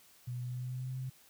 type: tone with pitch glide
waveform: sine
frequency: 123.47 to 129.98 Hz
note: B2 to C3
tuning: 0 to -11 cents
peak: -36 dBFS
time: 0.27-1.1 s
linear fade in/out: 10 ms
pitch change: +89 cents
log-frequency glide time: 0.43-0.98 s
effects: white hiss -62 dBFS RMS until 1.29 s